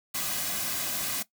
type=noise with comb filter; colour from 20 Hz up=white; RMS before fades=-31 dBFS; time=0.14-1.23 s; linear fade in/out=10 ms; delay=2.2 ms; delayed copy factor=-0.6; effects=noise-tail reverb RT60 0.1 s tail -17 dB re dry